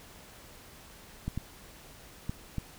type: clicks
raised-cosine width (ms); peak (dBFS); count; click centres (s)
5; -20; 4; 1.28 / 1.376 / 2.295 / 2.583
effects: pink hiss -52 dBFS RMS until 2.78 s